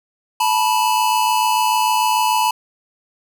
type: tone pair together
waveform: square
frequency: 872.2 / 979 Hz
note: A5 / B5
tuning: -15 / -15 cents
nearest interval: major second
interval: 200 cents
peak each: -18 dBFS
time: 0.4-2.51 s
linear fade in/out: 5 ms
effects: none